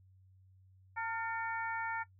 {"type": "harmonic tone with a mistuned harmonic", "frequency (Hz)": 450, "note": "A4", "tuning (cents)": 39, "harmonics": [2, 3, 4, 5], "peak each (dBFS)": [-37, -41, -43, -45], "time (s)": [0.96, 2.04], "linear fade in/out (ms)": 20, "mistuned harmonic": 3, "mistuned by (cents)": 61, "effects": ["noise-tail reverb RT60 0.1 s tail -18 dB re dry", "added 94 Hz sine -60 dBFS peak until 2.19 s"]}